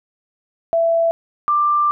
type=tone pair in turn; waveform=sine; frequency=666 / 1183.9 Hz; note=E5 / D6; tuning=+18 / +14 cents; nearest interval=minor seventh; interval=996 cents; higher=second; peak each=-13 dBFS; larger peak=neither; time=0.73-1.11 / 1.48-1.91 s; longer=second; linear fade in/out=0 ms; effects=none